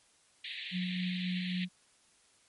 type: band-pass noise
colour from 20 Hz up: white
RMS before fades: -42 dBFS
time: 0.44-1.65 s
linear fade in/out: 5 ms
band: 1800 to 4100 Hz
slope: 96 dB/octave
type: tone with tremolo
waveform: sine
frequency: 181.4 Hz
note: F#3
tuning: 34 cents flat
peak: -31 dBFS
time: 0.71-1.69 s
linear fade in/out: 50 ms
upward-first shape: sine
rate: 3.7 Hz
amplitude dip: 30%
effects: white hiss -66 dBFS RMS until 2.48 s + MP3 48 kbps